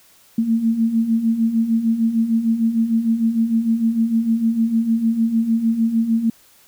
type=beating tone pair; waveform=sine; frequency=222.4 / 229 Hz; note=A3 / A#3; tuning=+19 / -31 cents; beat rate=6.6 Hz; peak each=-22 / -16 dBFS; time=0.38-6.3 s; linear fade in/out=5 ms; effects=white hiss -52 dBFS RMS until 6.67 s